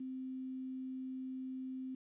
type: tone with quantisation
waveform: sine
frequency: 260 Hz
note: C4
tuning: 11 cents flat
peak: -40 dBFS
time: 0-1.95 s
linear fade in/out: 5 ms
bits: 11
effects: resampled to 8000 Hz